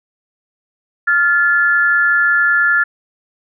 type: tone pair together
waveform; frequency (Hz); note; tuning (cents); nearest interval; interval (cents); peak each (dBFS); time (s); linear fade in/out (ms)
sine; 1396.9 / 1727.3; F6 / A6; 0 / -32; major third; 368; -13; 1.07-2.84; 10
effects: none